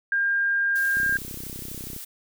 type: tone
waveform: sine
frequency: 1605 Hz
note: G6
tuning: 40 cents sharp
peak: -20 dBFS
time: 0.12-1.17 s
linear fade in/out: 2 ms
type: noise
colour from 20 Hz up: blue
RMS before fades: -38 dBFS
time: 0.75-2.05 s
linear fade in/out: 10 ms
type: click train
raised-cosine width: 3 ms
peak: -26 dBFS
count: 33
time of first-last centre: 0.97-1.964 s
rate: 32.2 Hz
effects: none